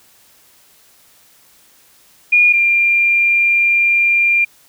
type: tone pair in turn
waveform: sine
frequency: 2432 / 2390 Hz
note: D#7 / D7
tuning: -40 / +30 cents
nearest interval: unison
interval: 30 cents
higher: first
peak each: -7 / -10 dBFS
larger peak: first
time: 2.32-2.53 / 2.53-4.45 s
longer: second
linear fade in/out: 10 ms
effects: white hiss -50 dBFS RMS until 4.68 s